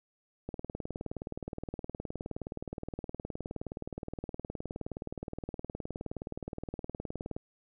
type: click train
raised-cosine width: 2 ms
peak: -24 dBFS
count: 133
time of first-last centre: 0.49-7.365 s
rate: 19.2 Hz
effects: none